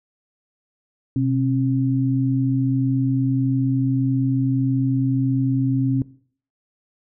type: tone pair together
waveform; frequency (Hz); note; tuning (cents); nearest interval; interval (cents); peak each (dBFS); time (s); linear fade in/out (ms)
sine; 127.27 / 268.9; C3 / C4; -48 / +47; octave + minor second; 1295; -20 / -20; 1.16-6.02; 2
effects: noise-tail reverb RT60 0.5 s tail -19 dB re dry